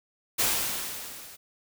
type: noise with level ramp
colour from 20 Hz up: white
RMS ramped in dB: -23 to -47 dBFS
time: 0.38-1.37 s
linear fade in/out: 20 ms
effects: none